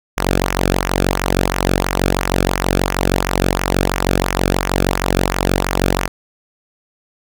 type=tone with flanger; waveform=sawtooth; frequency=46.3 Hz; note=F#1; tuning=2 cents sharp; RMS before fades=-17 dBFS; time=0.17-6.08 s; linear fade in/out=10 ms; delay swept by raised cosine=0.23 to 1.04 ms; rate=2.9 Hz; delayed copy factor=-0.75; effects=none